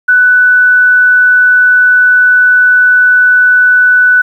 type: tone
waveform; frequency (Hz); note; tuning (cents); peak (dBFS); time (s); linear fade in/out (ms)
sine; 1490; F#6; +12; -3; 0.08-4.22; 10
effects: 7-bit